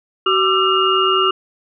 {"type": "tone cluster", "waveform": "sine", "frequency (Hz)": [378.7, 1187, 1345, 2839], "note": ["F#4", "D6", "E6", "F7"], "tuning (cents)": [40, 18, 34, 28], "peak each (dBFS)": -18, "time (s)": [0.26, 1.31], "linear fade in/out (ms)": 5, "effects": []}